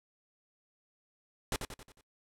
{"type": "noise with echo", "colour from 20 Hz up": "pink", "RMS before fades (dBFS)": -32, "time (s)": [1.52, 1.56], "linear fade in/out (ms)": 2, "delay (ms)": 90, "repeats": 5, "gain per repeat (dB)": -6, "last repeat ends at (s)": 2.01, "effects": ["noise-tail reverb RT60 0.1 s tail -24 dB re dry", "low-pass 11000 Hz 12 dB/octave"]}